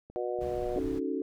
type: clicks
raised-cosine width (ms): 2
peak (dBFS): -35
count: 2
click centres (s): 0.1 / 0.389
type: harmonic tone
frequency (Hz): 121.7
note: B2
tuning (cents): -25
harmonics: 3 / 4 / 5 / 6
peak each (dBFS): -34 / -35 / -36 / -39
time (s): 0.16-0.79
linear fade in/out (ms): 0
type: noise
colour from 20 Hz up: brown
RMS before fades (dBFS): -41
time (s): 0.4-1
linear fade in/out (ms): 20
type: chord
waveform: sine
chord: D# half-diminished seventh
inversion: third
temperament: equal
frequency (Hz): 277.2 / 311.1 / 370 / 440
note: C#4 / D#4 / F#4 / A4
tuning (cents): 0 / 0 / 0 / 0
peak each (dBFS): -33 / -36 / -35 / -36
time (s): 0.76-1.22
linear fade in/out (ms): 2
effects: none